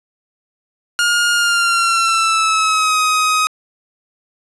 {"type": "tone with pitch glide", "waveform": "sawtooth", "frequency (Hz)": [1421, 1258.7], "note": ["F6", "D#6"], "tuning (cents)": [30, 20], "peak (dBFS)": -9, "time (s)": [0.99, 3.47], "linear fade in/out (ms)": 0, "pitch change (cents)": -210, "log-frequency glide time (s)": [1.33, 2.98], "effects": ["resampled to 24000 Hz", "7-bit"]}